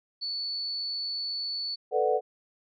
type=tone; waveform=sine; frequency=4454 Hz; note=C#8; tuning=7 cents sharp; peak=-30 dBFS; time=0.21-1.76 s; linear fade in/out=20 ms
type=chord; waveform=sine; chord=B minor seventh; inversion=third; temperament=equal; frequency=440 / 493.9 / 587.3 / 740 Hz; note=A4 / B4 / D5 / F#5; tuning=0 / 0 / 0 / 0 cents; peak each=-27 / -27 / -30 / -28 dBFS; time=1.91-2.21 s; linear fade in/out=50 ms
effects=none